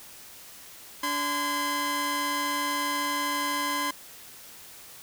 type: tone cluster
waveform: sawtooth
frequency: 288.8 / 1027 / 1636 Hz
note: D4 / C6 / G#6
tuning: -29 / -33 / -26 cents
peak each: -30 / -24 / -32 dBFS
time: 1.03-3.91 s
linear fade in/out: 5 ms
effects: white hiss -47 dBFS RMS until 5.02 s